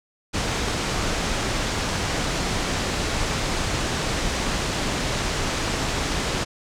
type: low-pass noise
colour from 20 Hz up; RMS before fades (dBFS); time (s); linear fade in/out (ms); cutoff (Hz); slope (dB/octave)
pink; -25; 0.33-6.45; 20; 7700; 24
effects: none